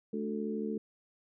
harmonic tone with a mistuned harmonic, 73.42 Hz, D2, in tune, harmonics 3 / 4 / 5 / 6, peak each -35 / -41 / -41 / -38 dBFS, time 0.13-0.78 s, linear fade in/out 5 ms, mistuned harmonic 3, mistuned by -30 cents, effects none

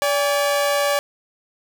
sawtooth tone pair together, 574.2 / 812 Hz, D5 / G#5, -39 / -39 cents, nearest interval tritone, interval 600 cents, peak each -14 / -22 dBFS, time 0.02-0.99 s, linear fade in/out 0 ms, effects none

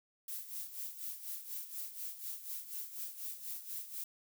violet noise with tremolo, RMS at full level -41 dBFS, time 0.28-4.04 s, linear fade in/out 2 ms, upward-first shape sine, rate 4.1 Hz, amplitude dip 70%, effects none

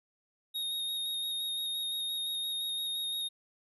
square tone with vibrato, 3729 Hz, A#7, in tune, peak -33 dBFS, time 0.54-3.29 s, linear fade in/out 20 ms, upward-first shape square, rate 5.8 Hz, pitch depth 14 cents each way, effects none

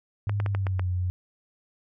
sine tone with pitch glide, 102.1 to 90.44 Hz, G#2 to F#2, -29 to -39 cents, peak -24 dBFS, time 0.27-1.1 s, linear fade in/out 0 ms, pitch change -210 cents, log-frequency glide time 0.42-0.87 s
clicks, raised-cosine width 0.5 ms, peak -17 dBFS, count 6, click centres 0.295 / 0.401 / 0.462 / 0.549 / 0.668 / 0.795 s
effects none

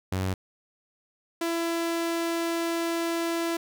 sawtooth tone pair in turn, 94 / 335 Hz, F#2 / E4, +28 / +28 cents, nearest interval octave + minor seventh, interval 2200 cents, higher second, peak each -22 dBFS, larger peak neither, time 0.12-0.34 / 1.41-3.57 s, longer second, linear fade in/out 5 ms, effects none

